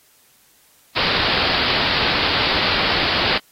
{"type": "low-pass noise", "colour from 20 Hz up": "white", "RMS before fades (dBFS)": -20, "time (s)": [0.96, 3.38], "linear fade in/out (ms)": 5, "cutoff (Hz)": 4800, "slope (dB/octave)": 96, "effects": ["white hiss -55 dBFS RMS until 3.51 s", "AAC 48 kbps"]}